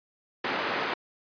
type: band-pass noise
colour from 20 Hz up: white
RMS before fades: -30 dBFS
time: 0.44-0.94 s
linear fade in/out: 5 ms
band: 230 to 1800 Hz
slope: 12 dB/octave
effects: resampled to 11025 Hz